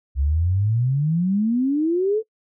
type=exponential sweep; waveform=sine; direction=up; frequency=65.41 to 452.6 Hz; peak=-17 dBFS; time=0.15-2.23 s; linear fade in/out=50 ms; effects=noise-tail reverb RT60 0.1 s tail -22 dB re dry